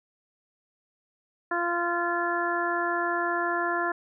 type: harmonic tone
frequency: 345.5 Hz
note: F4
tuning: 19 cents flat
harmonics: 1 / 2 / 3 / 4 / 5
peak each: -31 / -31 / -31 / -31 / -31 dBFS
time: 1.51-3.92 s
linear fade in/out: 5 ms
effects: none

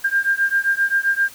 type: beating tone pair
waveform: sine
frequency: 1595 / 1602.6 Hz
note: G6 / G6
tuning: +30 / +38 cents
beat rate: 7.6 Hz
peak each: -19 dBFS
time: 0.04-1.29 s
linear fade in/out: 10 ms
effects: white hiss -42 dBFS RMS until 1.34 s

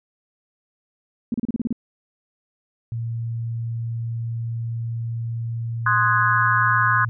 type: tone bursts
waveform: sine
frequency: 233.1 Hz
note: A#3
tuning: in tune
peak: -19 dBFS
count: 8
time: 1.32-1.727 s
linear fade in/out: 2 ms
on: 22 ms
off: 33 ms
type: tone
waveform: sine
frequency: 115.6 Hz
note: A#2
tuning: 14 cents flat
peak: -24 dBFS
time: 2.92-7.09 s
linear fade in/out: 0 ms
type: chord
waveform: sine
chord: Ab dominant seventh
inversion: first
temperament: equal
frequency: 1046.5 / 1244.5 / 1480 / 1661.2 Hz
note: C6 / Eb6 / Gb6 / Ab6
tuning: 0 / 0 / 0 / 0 cents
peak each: -21 / -22 / -21 / -22 dBFS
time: 5.86-7.05 s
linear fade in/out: 5 ms
effects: none

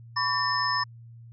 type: tone cluster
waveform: sine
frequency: 1001 / 1129 / 1804 / 5220 Hz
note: B5 / C#6 / A6 / E8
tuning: +23 / +31 / +43 / -18 cents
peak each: -29 dBFS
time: 0.16-0.84 s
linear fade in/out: 10 ms
effects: added 116 Hz sine -44 dBFS peak until 1.32 s

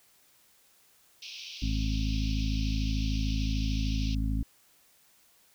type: band-pass noise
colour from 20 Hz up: pink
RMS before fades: -43 dBFS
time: 1.22-4.15 s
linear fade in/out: 5 ms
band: 2400 to 5900 Hz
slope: 96 dB/octave
type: harmonic tone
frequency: 53.4 Hz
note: G#1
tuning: 49 cents sharp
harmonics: 1 / 2 / 3 / 4 / 5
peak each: -28 / -34 / -40 / -37 / -36 dBFS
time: 1.62-4.43 s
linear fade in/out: 5 ms
effects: white hiss -63 dBFS RMS until 5.54 s

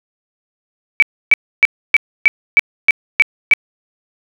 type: tone bursts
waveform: sine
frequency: 2297 Hz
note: D7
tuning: 39 cents flat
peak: -4 dBFS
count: 9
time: 1-3.536 s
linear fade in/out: 0 ms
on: 24 ms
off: 290 ms
effects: none

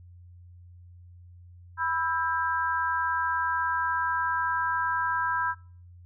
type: chord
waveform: sine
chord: E minor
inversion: second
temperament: equal with one note detuned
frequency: 987.8 / 1318.5 / 1601.9 Hz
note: B5 / E6 / G6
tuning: 0 / 0 / +37 cents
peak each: -28 / -31 / -29 dBFS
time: 1.77-5.55 s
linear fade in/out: 50 ms
effects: noise-tail reverb RT60 0.5 s tail -25 dB re dry + added 88 Hz sine -47 dBFS peak until 6.05 s

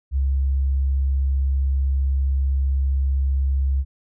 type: tone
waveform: sine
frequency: 67.7 Hz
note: C#2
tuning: 40 cents flat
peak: -17 dBFS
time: 0.11-3.85 s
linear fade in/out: 50 ms
effects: none

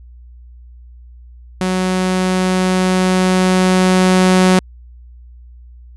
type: tone with level ramp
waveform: sawtooth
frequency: 185 Hz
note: F#3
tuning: in tune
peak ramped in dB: -11 to -4 dBFS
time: 1.61-4.59 s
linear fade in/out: 0 ms
effects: added 60 Hz sine -36 dBFS peak until 5.96 s + resampled to 24000 Hz

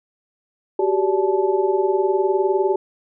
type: tone cluster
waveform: sine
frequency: 377.7 / 397.5 / 580 / 868 Hz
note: F#4 / G4 / D5 / A5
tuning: +36 / +24 / -22 / -24 cents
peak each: -19 / -20 / -27 / -25 dBFS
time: 0.79-2.76 s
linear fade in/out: 5 ms
effects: none

